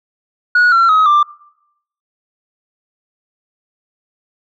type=tone with pitch steps; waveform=sine; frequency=1457 / 1359.4 / 1268.4 / 1183.5 Hz; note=F#6 / F6 / D#6 / D6; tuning=-27 / -47 / +33 / +13 cents; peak=-5 dBFS; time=0.55-1.23 s; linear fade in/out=5 ms; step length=170 ms; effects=noise-tail reverb RT60 0.8 s tail -24 dB re dry + tanh soft clip ceiling -6 dBFS